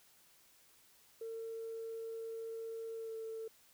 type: tone with pitch glide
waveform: sine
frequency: 452.6 to 446.6 Hz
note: A4 to A4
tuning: +49 to +26 cents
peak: -40 dBFS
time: 1.21-3.48 s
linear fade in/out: 5 ms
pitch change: -23 cents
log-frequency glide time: 2.95-3.15 s
effects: tanh soft clip ceiling -36 dBFS + white hiss -66 dBFS RMS until 3.73 s